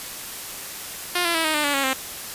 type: tone with pitch steps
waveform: 5% pulse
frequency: 354.4 / 339.8 / 325.7 / 312.3 / 299.4 / 287 / 275.2 / 263.8 Hz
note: F4 / F4 / E4 / D#4 / D4 / D4 / C#4 / C4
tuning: +25 / -47 / -21 / +7 / +33 / -40 / -12 / +14 cents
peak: -9 dBFS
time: 1.15-1.934 s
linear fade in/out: 5 ms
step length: 98 ms
effects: white hiss -34 dBFS RMS until 2.34 s + resampled to 32000 Hz